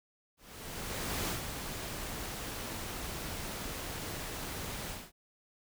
pink noise with ADSR envelope, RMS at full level -34 dBFS, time 0.37-5.12 s, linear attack 910 ms, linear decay 130 ms, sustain -6 dB, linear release 220 ms, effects none

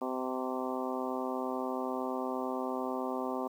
harmonic tone with a mistuned harmonic, 128.9 Hz, C3, 26 cents flat, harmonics 2 / 3 / 4 / 5 / 6 / 7 / 8 / 9, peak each -37 / -39 / -40 / -41 / -42 / -42 / -43 / -44 dBFS, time 0.01-3.48 s, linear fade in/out 10 ms, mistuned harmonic 8, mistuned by +20 cents, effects 10-bit

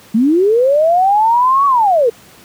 sine linear two-way sweep, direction up then down, 207.7 to 1139 to 437.1 Hz, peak -8 dBFS, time 0.14-2.1 s, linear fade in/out 10 ms, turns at 1.66 s, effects pink hiss -42 dBFS RMS until 2.44 s + high-pass 100 Hz 12 dB/octave

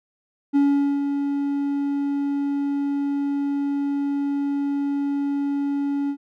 triangle tone with ADSR envelope, 282.4 Hz, C#4, 32 cents sharp, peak -12 dBFS, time 0.53-6.17 s, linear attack 29 ms, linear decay 440 ms, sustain -7 dB, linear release 74 ms, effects none

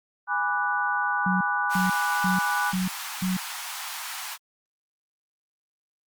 sine chord, G# half-diminished seventh, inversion none, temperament equal with one note detuned, 825.3 / 987.8 / 1174.7 / 1480 Hz, G#5 / B5 / D6 / F#6, -11 / 0 / 0 / 0 cents, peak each -29 / -30 / -30 / -26 dBFS, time 0.27-2.74 s, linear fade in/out 50 ms
sine tone bursts, 185 Hz, F#3, in tune, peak -23 dBFS, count 5, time 1.26-3.37 s, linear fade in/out 5 ms, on 150 ms, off 340 ms
pink high-pass noise, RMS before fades -35 dBFS, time 1.69-4.38 s, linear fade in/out 50 ms, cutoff 800 Hz, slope 48 dB/octave
effects Opus 48 kbps

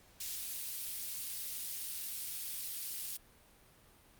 white high-pass noise, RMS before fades -41 dBFS, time 0.2-3.17 s, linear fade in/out 5 ms, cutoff 3300 Hz, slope 12 dB/octave, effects pink hiss -63 dBFS RMS until 4.19 s + Opus 48 kbps

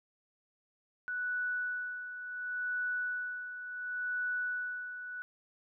sine tone with tremolo, 1480 Hz, F#6, in tune, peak -31 dBFS, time 1.08-5.22 s, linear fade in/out 0 ms, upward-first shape sine, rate 0.7 Hz, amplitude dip 65%, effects none

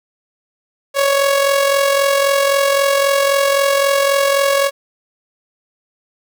sawtooth tone with amplitude modulation, 556 Hz, C#5, 5 cents sharp, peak -6 dBFS, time 0.94-4.71 s, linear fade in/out 50 ms, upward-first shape sine, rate 43.8 Hz, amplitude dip 50%, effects none

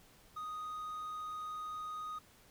triangle tone, 1244.5 Hz, D#6, in tune, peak -38 dBFS, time 0.36-2.19 s, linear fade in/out 10 ms, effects pink hiss -63 dBFS RMS until 2.5 s

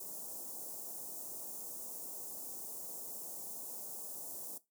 white band-stop noise, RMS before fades -45 dBFS, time 0-4.58 s, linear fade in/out 5 ms, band 810 to 6900 Hz, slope 24 dB/octave, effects noise-tail reverb RT60 0.2 s tail -17 dB re dry + high-pass 200 Hz 12 dB/octave

